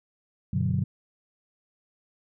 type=chord; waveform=sine; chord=G major seventh; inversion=none; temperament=equal with one note detuned; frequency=96.09 / 123.47 / 146.83 / 185 Hz; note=G2 / B2 / D3 / F#3; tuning=-34 / 0 / 0 / 0 cents; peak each=-28 dBFS; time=0.53-0.84 s; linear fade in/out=5 ms; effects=tanh soft clip ceiling -13 dBFS

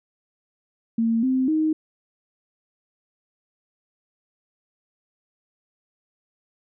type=tone with pitch steps; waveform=sine; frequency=227.9 / 259.9 / 312.6 Hz; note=A#3 / C4 / D#4; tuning=-39 / -11 / +8 cents; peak=-18 dBFS; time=0.98-1.73 s; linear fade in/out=5 ms; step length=250 ms; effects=none

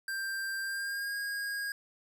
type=tone with pitch glide; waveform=square; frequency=1580 to 1632.9 Hz; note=G6 to G#6; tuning=+13 to -30 cents; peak=-34 dBFS; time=0.08-1.72 s; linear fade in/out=2 ms; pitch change=+57 cents; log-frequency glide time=0.62-1.16 s; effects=none

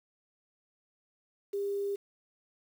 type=tone with quantisation; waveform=sine; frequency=401.2 Hz; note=G4; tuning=40 cents sharp; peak=-30 dBFS; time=1.53-1.96 s; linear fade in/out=10 ms; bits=9; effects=none

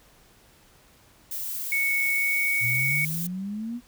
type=noise; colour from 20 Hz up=violet; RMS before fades=-32 dBFS; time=1.31-3.27 s; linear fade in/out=5 ms
type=tone with pitch glide; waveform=sine; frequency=2217 to 2234 Hz; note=C#7 to C#7; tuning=0 to +13 cents; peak=-22 dBFS; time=1.72-3.05 s; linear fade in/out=2 ms; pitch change=+13 cents; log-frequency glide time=2.1-2.44 s
type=exponential sweep; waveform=sine; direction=up; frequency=116.3 to 246.9 Hz; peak=-29 dBFS; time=2.6-3.81 s; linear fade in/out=50 ms
effects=pink hiss -57 dBFS RMS until 3.87 s

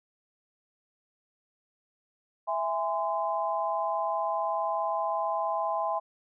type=chord; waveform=sine; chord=E augmented; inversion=none; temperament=just; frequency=659.3 / 824.1 / 1030.1 Hz; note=E5 / G#5 / B#5; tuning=0 / -14 / -27 cents; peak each=-31 dBFS; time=2.47-6 s; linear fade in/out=20 ms; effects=none

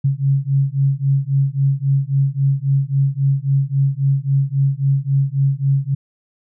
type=beating tone pair; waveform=sine; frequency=135.7 / 139.4 Hz; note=C#3 / C#3; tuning=-36 / +10 cents; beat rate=3.7 Hz; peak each=-17 dBFS; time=0.04-5.95 s; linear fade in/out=10 ms; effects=none

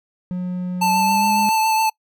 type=tone with pitch glide; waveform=triangle; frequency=180.6 to 206.3 Hz; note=F#3 to G#3; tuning=-42 to -11 cents; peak=-20 dBFS; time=0.31-1.49 s; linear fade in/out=0 ms; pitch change=+231 cents; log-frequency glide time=0.8-1.3 s
type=tone with vibrato; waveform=square; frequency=880 Hz; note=A5; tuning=in tune; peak=-16 dBFS; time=0.81-1.9 s; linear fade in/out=10 ms; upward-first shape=triangle; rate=7.2 Hz; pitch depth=20 cents each way
effects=noise-tail reverb RT60 0.1 s tail -25 dB re dry

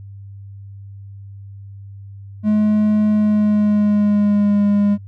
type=tone with pitch glide; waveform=triangle; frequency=212 to 204 Hz; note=G#3 to G#3; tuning=+36 to -31 cents; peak=-10 dBFS; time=2.43-4.98 s; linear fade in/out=50 ms; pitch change=-67 cents; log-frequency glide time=3.1-4.65 s; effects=noise-tail reverb RT60 0.1 s tail -23 dB re dry + added 99 Hz sine -33 dBFS peak until 5.07 s

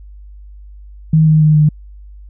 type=tone with pitch steps; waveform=sine; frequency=157.8 / 155.63 / 153.48 / 151.37 Hz; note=D#3 / D#3 / D#3 / D#3; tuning=+25 / +1 / -23 / -47 cents; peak=-6 dBFS; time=1.13-1.69 s; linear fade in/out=5 ms; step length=140 ms; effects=added 50 Hz sine -33 dBFS peak until 2.29 s

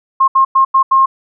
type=tone bursts at uneven times; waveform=sine; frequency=1069 Hz; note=C6; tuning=37 cents sharp; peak=-6 dBFS; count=5; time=0.2-0.28 / 0.35-0.45 / 0.55-0.65 / 0.74-0.83 / 0.91-1.06 s; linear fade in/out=10 ms; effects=none

